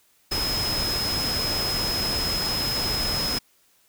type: tone in noise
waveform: sine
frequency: 5120 Hz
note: D#8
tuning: 49 cents sharp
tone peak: -25 dBFS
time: 0.31-3.39 s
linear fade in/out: 10 ms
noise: pink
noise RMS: -29 dBFS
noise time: 0.31-3.39 s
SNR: +1 dB
effects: white hiss -62 dBFS RMS until 3.88 s